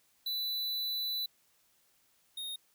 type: tone pair in turn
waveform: square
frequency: 3980 / 3712 Hz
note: B7 / A#7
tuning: +13 / -8 cents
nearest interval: minor second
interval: 121 cents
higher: first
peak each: -33 / -38 dBFS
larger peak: first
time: 0.26-1.26 / 2.37-2.56 s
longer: first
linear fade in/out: 5 ms
effects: white hiss -70 dBFS RMS until 2.74 s